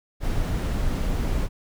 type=noise; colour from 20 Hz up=brown; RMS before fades=-24 dBFS; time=0.2-1.49 s; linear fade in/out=50 ms; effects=none